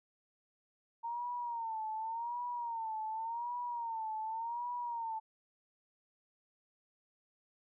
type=tone with vibrato; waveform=sine; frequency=920 Hz; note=A#5; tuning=23 cents flat; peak=-36 dBFS; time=1.03-5.2 s; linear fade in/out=20 ms; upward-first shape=sine; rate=0.88 Hz; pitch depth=97 cents each way; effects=none